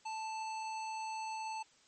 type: tone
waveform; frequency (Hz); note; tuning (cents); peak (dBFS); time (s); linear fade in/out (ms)
square; 880; A5; 0; -39; 0.05-1.63; 10
effects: white hiss -66 dBFS RMS until 1.87 s + MP3 32 kbps